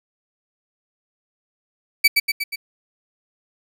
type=tone with echo; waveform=30% pulse; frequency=2300 Hz; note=D7; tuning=37 cents flat; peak=-7 dBFS; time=2.04-2.08 s; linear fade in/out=10 ms; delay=120 ms; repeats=4; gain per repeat=-4 dB; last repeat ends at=2.56 s; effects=none